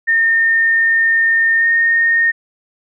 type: tone with pitch glide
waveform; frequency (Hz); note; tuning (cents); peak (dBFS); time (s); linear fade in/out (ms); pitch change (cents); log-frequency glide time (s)
sine; 1822 to 1841; A#6 to A#6; -40 to -22; -10; 0.07-2.32; 20; +18; 1.59-1.65
effects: none